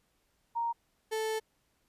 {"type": "tone pair in turn", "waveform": ["sine", "35% pulse"], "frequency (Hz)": [932.3, 439], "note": ["A#5", "A4"], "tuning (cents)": [0, -4], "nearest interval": "octave + minor second", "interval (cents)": 1304, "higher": "first", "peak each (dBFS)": [-29, -29], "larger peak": "neither", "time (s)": [[0.55, 0.73], [1.11, 1.4]], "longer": "second", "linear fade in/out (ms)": 20, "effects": ["pink hiss -74 dBFS RMS until 1.88 s", "resampled to 32000 Hz"]}